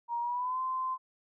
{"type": "tone with pitch glide", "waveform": "sine", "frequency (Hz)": [944, 1035.4], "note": ["A#5", "C6"], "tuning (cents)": [22, -18], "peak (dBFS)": -30, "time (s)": [0.08, 0.98], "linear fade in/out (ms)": 50, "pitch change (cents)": 160, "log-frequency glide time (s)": [0.2, 0.6], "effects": []}